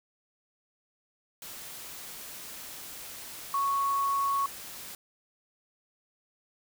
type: tone in noise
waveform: sine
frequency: 1108.7 Hz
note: C#6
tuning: in tune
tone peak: -25 dBFS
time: 3.54-4.46 s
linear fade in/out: 2 ms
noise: white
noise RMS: -43 dBFS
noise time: 1.42-4.95 s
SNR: +15 dB
effects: none